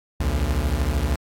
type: beating tone pair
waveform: 40% pulse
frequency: 61.74 / 74.74 Hz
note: B1 / D2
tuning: 0 / +31 cents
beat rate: 13 Hz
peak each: -22 dBFS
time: 0.2-1.16 s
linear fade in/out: 5 ms
effects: AAC 64 kbps